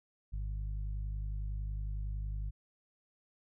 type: harmonic tone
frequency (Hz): 50.9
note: G#1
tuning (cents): -34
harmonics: 1 / 2 / 3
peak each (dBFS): -35 / -44 / -50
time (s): 0.32-2.51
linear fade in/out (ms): 20
effects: none